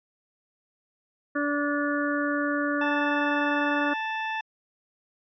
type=harmonic tone; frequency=290 Hz; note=D4; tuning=22 cents flat; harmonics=1 / 2 / 4 / 5 / 6; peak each=-27 / -31 / -33 / -31 / -33 dBFS; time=1.35-3.94 s; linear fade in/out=10 ms
type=tone; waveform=20% pulse; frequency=880 Hz; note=A5; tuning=in tune; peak=-23 dBFS; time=2.81-4.41 s; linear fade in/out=5 ms
effects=resampled to 11025 Hz